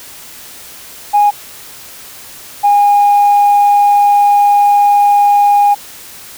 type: tone pair in turn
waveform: sine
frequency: 824 / 816.9 Hz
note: G#5 / G#5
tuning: -14 / -29 cents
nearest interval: unison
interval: 15 cents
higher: first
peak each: -4 dBFS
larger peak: neither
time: 1.13-1.31 / 2.63-5.75 s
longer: second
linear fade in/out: 20 ms
effects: tanh soft clip ceiling -2 dBFS + white hiss -33 dBFS RMS until 6.37 s